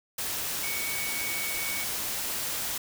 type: tone in noise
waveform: sine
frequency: 2239 Hz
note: C#7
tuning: 17 cents sharp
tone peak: -34 dBFS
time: 0.63-1.84 s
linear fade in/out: 5 ms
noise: white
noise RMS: -32 dBFS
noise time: 0.18-2.78 s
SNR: -5 dB
effects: none